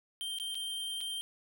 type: tone with dropouts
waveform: square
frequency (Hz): 3155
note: G7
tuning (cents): +10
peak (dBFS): -36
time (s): 0.21-1.21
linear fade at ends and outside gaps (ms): 0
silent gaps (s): 0.386-0.399 / 0.546-0.553 / 1.007-1.012
effects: none